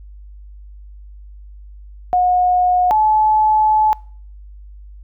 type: tone pair in turn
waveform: sine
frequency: 724 / 861 Hz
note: F#5 / A5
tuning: -38 / -38 cents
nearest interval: minor third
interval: 300 cents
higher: second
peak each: -11 dBFS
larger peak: neither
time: 2.13-2.91 / 2.91-3.93 s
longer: second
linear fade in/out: 0 ms
effects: noise-tail reverb RT60 0.5 s tail -25 dB re dry + added 50 Hz sine -35 dBFS peak until 5.03 s